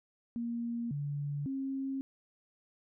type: tone with pitch steps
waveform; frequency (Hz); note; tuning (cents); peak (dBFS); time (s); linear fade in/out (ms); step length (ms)
sine; 234.9 / 144 / 269.4; A#3 / D3 / C#4; +13 / -34 / -49; -33; 0.36-2.01; 0; 550
effects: none